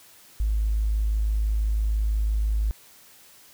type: tone with tanh clipping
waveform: triangle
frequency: 53 Hz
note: G#1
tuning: 36 cents sharp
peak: -20 dBFS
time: 0.4-2.71 s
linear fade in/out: 0 ms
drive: 2 dB
effects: white hiss -52 dBFS RMS until 3.53 s